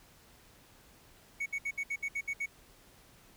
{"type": "tone bursts", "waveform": "triangle", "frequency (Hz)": 2226, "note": "C#7", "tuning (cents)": 7, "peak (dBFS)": -30, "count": 9, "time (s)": [1.4, 2.461], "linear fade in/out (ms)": 10, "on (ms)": 61, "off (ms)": 64, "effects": ["pink hiss -60 dBFS RMS until 3.36 s"]}